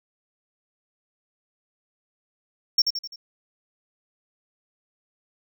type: tone with echo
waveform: triangle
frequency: 5480 Hz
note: F8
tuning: 34 cents flat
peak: -13 dBFS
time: 2.78-2.82 s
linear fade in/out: 5 ms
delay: 85 ms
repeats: 4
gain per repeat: -6 dB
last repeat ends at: 3.16 s
effects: none